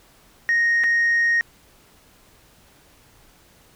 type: tone with dropouts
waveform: sine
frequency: 1864.7 Hz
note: A#6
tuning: in tune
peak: -14 dBFS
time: 0.49-1.41 s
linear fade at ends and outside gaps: 0 ms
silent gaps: 0.837-0.841 s
effects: tanh soft clip ceiling -14 dBFS + pink hiss -54 dBFS RMS until 3.75 s